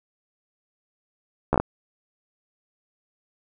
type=slowing click train; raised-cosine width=1 ms; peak=-6 dBFS; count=5; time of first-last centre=1.53-1.6 s; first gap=13 ms; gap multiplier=1.2; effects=none